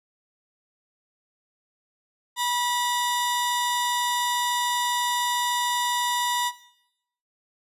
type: tone pair together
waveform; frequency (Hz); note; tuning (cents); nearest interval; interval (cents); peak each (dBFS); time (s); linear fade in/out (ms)
sawtooth; 974 / 3621; B5 / A7; -24 / +49; octave + major seventh; 2273; -21 / -26; 2.36-6.52; 50
effects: noise-tail reverb RT60 0.8 s tail -17 dB re dry + resampled to 32000 Hz